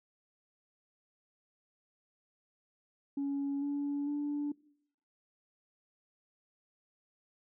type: tone with pitch steps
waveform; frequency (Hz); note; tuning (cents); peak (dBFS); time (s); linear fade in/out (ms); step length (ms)
sine; 280 / 285.6 / 291.2; C#4 / D4 / D4; +18 / -48 / -15; -30; 3.17-4.52; 5; 450
effects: noise-tail reverb RT60 0.7 s tail -23 dB re dry + tanh soft clip ceiling -29 dBFS